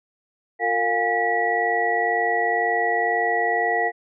sine tone cluster, 354.4 / 456.3 / 708 / 810 / 1939 Hz, F4 / A#4 / F5 / G#5 / B6, +25 / -37 / +23 / -43 / -32 cents, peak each -32 / -26 / -23 / -28 / -23 dBFS, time 0.59-3.92 s, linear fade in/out 50 ms, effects none

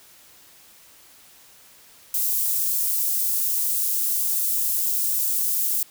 white high-pass noise, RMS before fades -23 dBFS, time 2.14-5.83 s, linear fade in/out 2 ms, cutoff 10000 Hz, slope 12 dB/octave, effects white hiss -51 dBFS RMS until 5.9 s

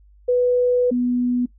sine tone pair in turn, 493.9 / 246.1 Hz, B4 / B3, 0 / -6 cents, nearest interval octave, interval 1206 cents, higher first, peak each -14 / -17 dBFS, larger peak first, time 0.28-0.91 / 0.91-1.46 s, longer first, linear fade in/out 10 ms, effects noise-tail reverb RT60 0.1 s tail -18 dB re dry + added 50 Hz sine -48 dBFS peak until 1.58 s

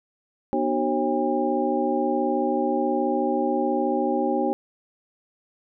sine tone cluster, 244.2 / 302.9 / 376.9 / 542 / 805 Hz, B3 / D#4 / F#4 / C#5 / G5, -19 / -46 / +32 / -39 / +46 cents, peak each -27 dBFS, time 0.53-4.53 s, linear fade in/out 0 ms, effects none

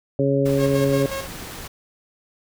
harmonic tone, 138.3 Hz, C#3, 4 cents flat, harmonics 1 / 2 / 3 / 4, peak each -22 / -22 / -22 / -22 dBFS, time 0.19-1.06 s, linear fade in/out 2 ms
pink noise, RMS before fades -35 dBFS, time 0.45-1.68 s, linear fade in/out 10 ms
sawtooth tone with tremolo, 543 Hz, C#5, 36 cents flat, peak -22 dBFS, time 0.57-1.29 s, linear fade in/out 50 ms, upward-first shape square, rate 5.5 Hz, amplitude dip 60%
effects none

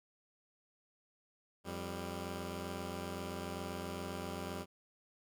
10% pulse tone pair together, 87.6 / 197.45 Hz, F2 / G3, +6 / +13 cents, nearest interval octave + major second, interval 1407 cents, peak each -34 / -35 dBFS, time 1.64-4.66 s, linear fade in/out 50 ms, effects none

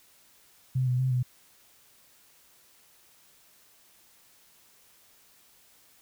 sine tone with pitch steps, 129.2 / 125.2 / 130.1 / 125.4 Hz, C3 / B2 / C3 / B2, -21 / +24 / -9 / +27 cents, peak -23 dBFS, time 0.75-1.23 s, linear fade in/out 10 ms, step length 120 ms, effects white hiss -60 dBFS RMS until 6.01 s

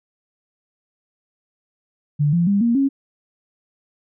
sine tone with pitch steps, 146.83 / 171.61 / 200.6 / 234.4 / 274 Hz, D3 / F3 / G3 / A#3 / C#4, 0 / -30 / +40 / +10 / -20 cents, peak -14 dBFS, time 2.19-2.89 s, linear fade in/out 20 ms, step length 140 ms, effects none

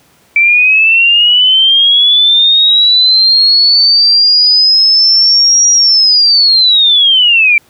sine linear two-way sweep, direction up then down, 2320 to 5730 to 2320 Hz, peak -4 dBFS, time 0.36-7.58 s, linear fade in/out 2 ms, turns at 5.71 s, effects pink hiss -48 dBFS RMS until 7.69 s + high-pass 100 Hz 12 dB/octave

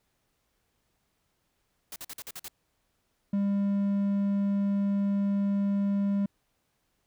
white noise bursts, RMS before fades -40 dBFS, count 7, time 1.92-2.482 s, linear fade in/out 2 ms, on 40 ms, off 47 ms
triangle tone, 200 Hz, G3, 35 cents sharp, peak -22 dBFS, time 3.33-6.26 s, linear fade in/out 5 ms
effects pink hiss -75 dBFS RMS until 7.06 s

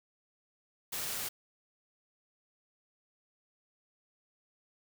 white noise, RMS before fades -37 dBFS, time 0.92-1.29 s, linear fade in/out 10 ms, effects none

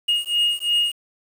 triangle beating tone pair, 2859 / 2861.9 Hz, F7 / F7, +40 / +42 cents, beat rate 2.9 Hz, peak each -20 dBFS, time 0.08-0.92 s, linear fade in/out 10 ms, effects 7-bit

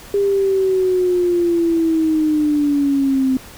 sine linear sweep, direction down, 403.6 to 258.7 Hz, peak -13 dBFS, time 0.14-3.37 s, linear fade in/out 2 ms, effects pink hiss -39 dBFS RMS until 3.57 s

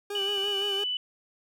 40% pulse tone with vibrato, 400.7 Hz, G4, 38 cents sharp, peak -31 dBFS, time 0.1-0.84 s, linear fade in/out 5 ms, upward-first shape sine, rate 5.8 Hz, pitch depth 44 cents each way
sine tone with pitch glide, 2960 to 2984 Hz, F#7 to F#7, 0 to +14 cents, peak -27 dBFS, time 0.15-0.97 s, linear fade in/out 2 ms, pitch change +14 cents, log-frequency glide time 0.58-0.77 s
clicks, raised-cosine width 0.5 ms, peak -35 dBFS, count 6, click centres 0.217 / 0.292 / 0.379 / 0.441 / 0.484 / 0.62 s
effects none

